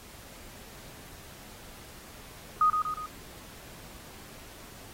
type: tone with echo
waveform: sine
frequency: 1244.5 Hz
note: D#6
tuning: in tune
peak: -19 dBFS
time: 2.61-2.7 s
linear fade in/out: 2 ms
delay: 120 ms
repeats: 3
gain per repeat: -5 dB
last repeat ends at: 3.06 s
effects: pink hiss -49 dBFS RMS until 4.93 s + AAC 48 kbps